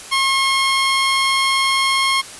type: tone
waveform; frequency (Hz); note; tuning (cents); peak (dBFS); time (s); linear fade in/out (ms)
15% pulse; 1077; C6; +50; -8; 0.11-2.22; 20
effects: white hiss -35 dBFS RMS until 2.39 s + resampled to 24000 Hz